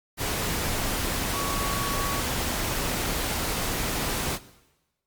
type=tone in noise; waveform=sine; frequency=1124 Hz; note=C#6; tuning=24 cents sharp; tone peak=-31 dBFS; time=1.32-2.23 s; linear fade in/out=50 ms; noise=pink; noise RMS=-28 dBFS; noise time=0.17-4.39 s; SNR=-6 dB; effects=noise-tail reverb RT60 1.0 s tail -17 dB re dry + Opus 48 kbps